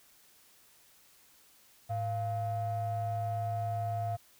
triangle ring-modulated tone, 293.7 Hz, D4, in tune, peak -25 dBFS, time 1.89-4.17 s, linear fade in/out 20 ms, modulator 401 Hz, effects tanh soft clip ceiling -24 dBFS + white hiss -62 dBFS RMS until 4.39 s

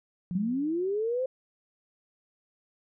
sine tone with exponential decay, 177.8 Hz, F3, 31 cents sharp, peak -29 dBFS, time 0.31-1 s, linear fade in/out 0 ms, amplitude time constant 150 ms
sine linear sweep, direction up, 185 to 529 Hz, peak -26 dBFS, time 0.35-1.26 s, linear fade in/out 5 ms
effects none

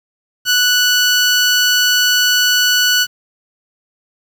15% pulse tone, 1480 Hz, F#6, in tune, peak -4 dBFS, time 0.45-3.07 s, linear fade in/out 50 ms, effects 7-bit

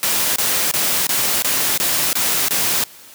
white noise bursts, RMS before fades -18 dBFS, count 8, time 0.03-2.838 s, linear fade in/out 0 ms, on 330 ms, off 24 ms, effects white hiss -42 dBFS RMS until 3.14 s + high-pass 100 Hz 12 dB/octave

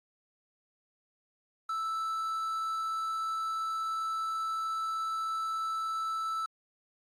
triangle tone with quantisation, 1318.5 Hz, E6, in tune, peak -29 dBFS, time 1.69-6.46 s, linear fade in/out 5 ms, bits 9, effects AAC 32 kbps

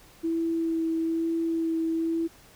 sine tone with vibrato, 328.1 Hz, E4, 8 cents flat, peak -24 dBFS, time 0.23-2.28 s, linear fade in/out 20 ms, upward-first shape sine, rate 1.1 Hz, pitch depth 13 cents each way, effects pink hiss -54 dBFS RMS until 2.55 s

